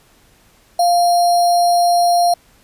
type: tone with sample-and-hold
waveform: sine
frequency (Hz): 698.5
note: F5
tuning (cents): 0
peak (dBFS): -10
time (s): 0.79-2.34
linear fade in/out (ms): 5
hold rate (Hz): 4900
effects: pink hiss -52 dBFS RMS until 2.63 s + resampled to 32000 Hz